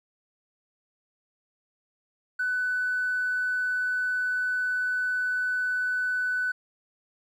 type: tone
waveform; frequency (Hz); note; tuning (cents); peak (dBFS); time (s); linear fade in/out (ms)
triangle; 1497; F#6; +20; -21; 2.39-6.52; 10
effects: tanh soft clip ceiling -22 dBFS